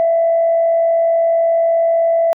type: tone with frequency modulation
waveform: sine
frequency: 666 Hz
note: E5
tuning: 18 cents sharp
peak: -10 dBFS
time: 0-2.33 s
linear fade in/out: 0 ms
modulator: 52.3 Hz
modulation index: 0.23
effects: tanh soft clip ceiling -6 dBFS